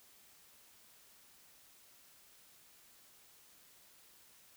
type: silence
effects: white hiss -63 dBFS RMS until 4.56 s